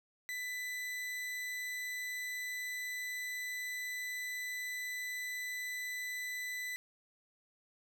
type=tone; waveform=40% pulse; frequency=1994 Hz; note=B6; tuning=16 cents sharp; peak=-37 dBFS; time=0.29-6.76 s; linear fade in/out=0 ms; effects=12-bit